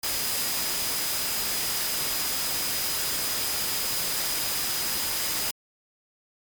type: tone in noise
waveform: sine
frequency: 4978 Hz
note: D#8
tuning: in tune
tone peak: -34 dBFS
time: 0.03-5.51 s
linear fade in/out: 5 ms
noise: white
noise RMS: -28 dBFS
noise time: 0.03-5.51 s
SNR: -9 dB
effects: MP3 96 kbps